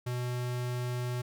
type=tone; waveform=square; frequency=123.5 Hz; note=B2; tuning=in tune; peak=-32 dBFS; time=0.06-1.22 s; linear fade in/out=10 ms; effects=none